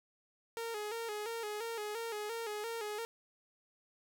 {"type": "tone with vibrato", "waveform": "sawtooth", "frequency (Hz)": 439.6, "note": "A4", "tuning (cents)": -2, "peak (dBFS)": -34, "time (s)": [0.57, 3.05], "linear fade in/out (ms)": 0, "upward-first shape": "square", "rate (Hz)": 2.9, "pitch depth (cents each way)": 80, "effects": []}